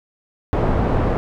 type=low-pass noise; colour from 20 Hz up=pink; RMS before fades=-18 dBFS; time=0.53-1.17 s; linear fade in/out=0 ms; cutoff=870 Hz; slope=12 dB/octave; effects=none